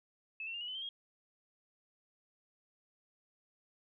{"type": "tone with pitch steps", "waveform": "sine", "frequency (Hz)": [2605, 2705, 2808, 2916, 3027, 3143, 3263], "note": ["E7", "E7", "F7", "F#7", "F#7", "G7", "G#7"], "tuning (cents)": [-21, 44, 9, -26, 39, 4, -31], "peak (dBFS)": -39, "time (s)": [0.4, 0.89], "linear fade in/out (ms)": 2, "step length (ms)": 70, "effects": []}